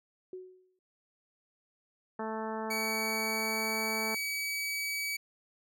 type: tone with exponential decay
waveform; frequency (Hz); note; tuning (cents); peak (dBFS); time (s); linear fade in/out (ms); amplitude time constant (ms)
sine; 370; F#4; 0; -37; 0.33-0.79; 2; 100
type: harmonic tone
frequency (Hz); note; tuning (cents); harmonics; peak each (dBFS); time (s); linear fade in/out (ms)
220; A3; 0; 1 / 2 / 3 / 4 / 5 / 6 / 7 / 8; -39 / -39 / -42 / -39 / -45 / -46 / -50 / -50; 2.19-4.15; 5
type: tone with pitch glide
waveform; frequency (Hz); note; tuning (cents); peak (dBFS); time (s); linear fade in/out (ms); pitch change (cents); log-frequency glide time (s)
sawtooth; 2264 to 2280; C#7 to C#7; +36 to +48; -29; 2.7-5.17; 10; +12; 3.2-4.49
effects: none